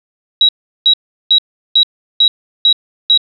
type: tone bursts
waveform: sine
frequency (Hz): 3864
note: B7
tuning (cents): -39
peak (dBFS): -5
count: 7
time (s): 0.41-3.176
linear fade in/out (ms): 2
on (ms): 78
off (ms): 370
effects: none